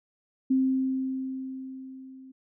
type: tone with level ramp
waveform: sine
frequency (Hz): 262.8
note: C4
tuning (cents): +8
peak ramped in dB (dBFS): -19 to -45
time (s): 0.5-2.32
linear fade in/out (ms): 10
effects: none